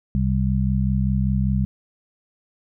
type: harmonic tone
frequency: 65.1 Hz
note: C2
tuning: 8 cents flat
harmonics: 1 / 2 / 3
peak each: -22 / -22 / -22 dBFS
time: 0.15-1.65 s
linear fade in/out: 0 ms
effects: none